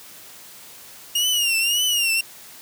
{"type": "tone with vibrato", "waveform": "sawtooth", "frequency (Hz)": 2836, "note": "F7", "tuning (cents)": 26, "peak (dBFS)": -15, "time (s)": [1.15, 2.21], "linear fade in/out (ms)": 5, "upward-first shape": "triangle", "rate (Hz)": 1.8, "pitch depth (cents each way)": 120, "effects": ["white hiss -43 dBFS RMS until 2.61 s", "high-pass 80 Hz 12 dB/octave"]}